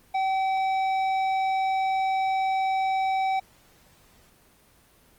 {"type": "tone with tanh clipping", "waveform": "triangle", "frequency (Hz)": 766, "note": "G5", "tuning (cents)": -40, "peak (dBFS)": -24, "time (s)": [0.14, 3.4], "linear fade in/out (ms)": 10, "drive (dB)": 14, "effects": ["pink hiss -58 dBFS RMS until 5.18 s", "Opus 24 kbps"]}